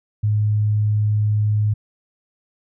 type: tone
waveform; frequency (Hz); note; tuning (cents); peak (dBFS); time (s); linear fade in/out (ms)
sine; 105.7; G#2; +31; -15; 0.23-1.74; 10
effects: none